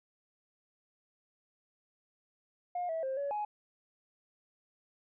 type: tone with pitch steps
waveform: sine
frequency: 712 / 650 / 530 / 565 / 838 Hz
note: F5 / E5 / C5 / C#5 / G#5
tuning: +33 / -24 / +22 / +33 / +15 cents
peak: -31 dBFS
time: 2.75-3.45 s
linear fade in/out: 5 ms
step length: 140 ms
effects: tanh soft clip ceiling -29 dBFS